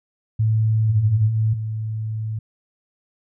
sine tone, 110 Hz, A2, in tune, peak -15 dBFS, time 0.39-1.54 s, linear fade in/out 10 ms
sine tone with pitch glide, 98.2 to 109.59 Hz, G2 to A2, +4 to -6 cents, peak -23 dBFS, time 0.89-2.39 s, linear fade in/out 5 ms, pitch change +190 cents, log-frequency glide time 1.17-1.39 s
effects none

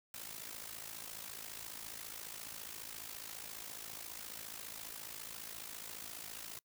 white noise with amplitude modulation, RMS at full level -44 dBFS, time 0.14-6.59 s, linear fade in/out 2 ms, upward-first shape sine, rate 54.6 Hz, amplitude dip 75%, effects noise-tail reverb RT60 0.1 s tail -24 dB re dry

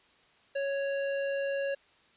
square tone, 554.4 Hz, C#5, in tune, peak -30 dBFS, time 0.55-1.75 s, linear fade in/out 10 ms, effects white hiss -63 dBFS RMS until 2.16 s + resampled to 8000 Hz

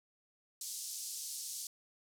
pink band-pass noise, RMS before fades -43 dBFS, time 0.61-1.67 s, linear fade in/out 2 ms, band 5000 to 12000 Hz, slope 24 dB/octave, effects none

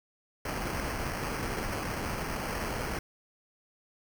pink noise with sample-and-hold, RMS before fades -34 dBFS, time 0.45-2.99 s, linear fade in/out 5 ms, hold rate 3675 Hz, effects none

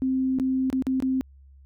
sine tone with dropouts, 261.6 Hz, C4, in tune, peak -21 dBFS, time 0.02-1.21 s, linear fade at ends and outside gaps 0 ms, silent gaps 0.387-0.398 / 0.701-0.728 / 0.823-0.868 / 1.002-1.024 s, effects added 68 Hz sine -48 dBFS peak until 1.65 s

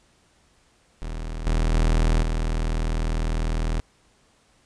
40% pulse tone with level steps, 40.01 Hz, D#1, 49 cents sharp, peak -28 / -18 / -16 / -21 dBFS, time 1.02-3.8 s, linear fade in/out 0 ms, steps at 1.46 / 1.73 / 2.22 s, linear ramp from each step 5 ms, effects pink hiss -61 dBFS RMS until 4.65 s + resampled to 22050 Hz

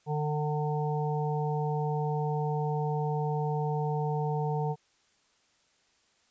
harmonic tone, 150 Hz, D3, 37 cents sharp, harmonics 1 / 3 / 5 / 6, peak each -29 / -34 / -36 / -37 dBFS, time 0.06-4.76 s, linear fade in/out 50 ms, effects white hiss -68 dBFS RMS until 6.3 s + resampled to 16000 Hz

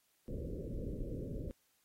pink low-pass noise, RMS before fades -41 dBFS, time 0.28-1.51 s, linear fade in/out 0 ms, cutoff 560 Hz, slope 96 dB/octave, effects white hiss -75 dBFS RMS until 1.84 s + AAC 48 kbps

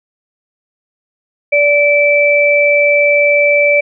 sine tone pair together, 580.8 / 2323 Hz, D5 / D7, -19 / -20 cents, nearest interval 2 octaves, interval 2399 cents, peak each -10 dBFS, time 1.52-3.81 s, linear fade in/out 10 ms, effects none

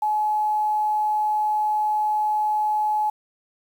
sine tone with quantisation, 850 Hz, G#5, 40 cents sharp, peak -19 dBFS, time 0.02-3.1 s, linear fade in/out 5 ms, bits 8, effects none

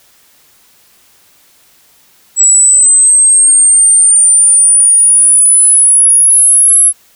sine linear sweep, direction up, 7760 to 10950 Hz, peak -3 dBFS, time 2.36-6.93 s, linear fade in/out 50 ms, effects white hiss -47 dBFS RMS until 7.15 s

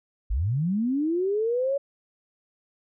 sine linear sweep, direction up, 43.41 to 567 Hz, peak -22 dBFS, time 0.3-1.78 s, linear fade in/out 10 ms, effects none

